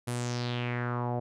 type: tone with low-pass filter sweep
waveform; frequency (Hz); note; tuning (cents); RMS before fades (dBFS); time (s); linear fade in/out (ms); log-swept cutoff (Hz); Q
sawtooth; 121.6; B2; -26; -32; 0.07-1.2; 10; 11000 to 650; 3.6
effects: none